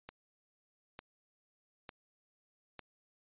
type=click train; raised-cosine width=0.3 ms; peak=-29 dBFS; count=4; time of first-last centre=0.09-2.793 s; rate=1.11 Hz; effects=resampled to 8000 Hz